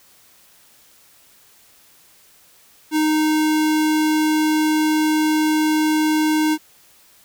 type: tone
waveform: square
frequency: 309.3 Hz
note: D#4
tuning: 10 cents flat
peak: -16 dBFS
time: 2.91-6.58 s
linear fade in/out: 50 ms
effects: white hiss -52 dBFS RMS until 7.24 s